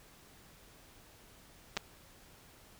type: clicks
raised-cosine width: 0.2 ms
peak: -16 dBFS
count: 2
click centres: 1.768 / 1.773 s
effects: pink hiss -59 dBFS RMS until 2.79 s